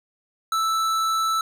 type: tone with tanh clipping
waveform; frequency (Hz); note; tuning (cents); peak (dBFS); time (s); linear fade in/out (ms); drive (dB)
sine; 1318.5; E6; 0; -22; 0.52-1.41; 2; 17
effects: none